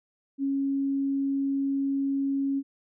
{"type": "tone", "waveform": "sine", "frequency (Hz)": 275.1, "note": "C#4", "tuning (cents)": -13, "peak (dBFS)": -24, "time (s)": [0.38, 2.63], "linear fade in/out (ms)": 50, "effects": []}